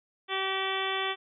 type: harmonic tone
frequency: 384.3 Hz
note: G4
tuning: 34 cents flat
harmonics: 1 / 2 / 3 / 4 / 5 / 6 / 7 / 8 / 9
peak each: -35 / -36 / -35 / -40 / -36 / -38 / -40 / -38 / -36 dBFS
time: 0.28-1.16 s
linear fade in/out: 50 ms
effects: none